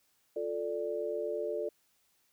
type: chord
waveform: sine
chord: D minor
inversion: first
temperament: just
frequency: 352.4 / 440.5 / 587.3 Hz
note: F4 / A4 / D5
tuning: +16 / +2 / 0 cents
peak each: -39 / -35 / -36 dBFS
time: 0.36-1.69 s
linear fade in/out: 5 ms
effects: white hiss -72 dBFS RMS until 2.32 s